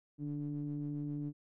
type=ring-modulated tone; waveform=triangle; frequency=72.1 Hz; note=D2; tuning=31 cents flat; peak=-31 dBFS; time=0.18-1.33 s; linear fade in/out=50 ms; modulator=220 Hz; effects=none